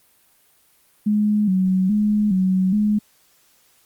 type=tone with vibrato; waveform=sine; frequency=198.2 Hz; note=G3; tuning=19 cents sharp; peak=-15 dBFS; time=1.06-2.99 s; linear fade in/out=10 ms; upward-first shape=square; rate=1.2 Hz; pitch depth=100 cents each way; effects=white hiss -58 dBFS RMS until 3.85 s + Opus 32 kbps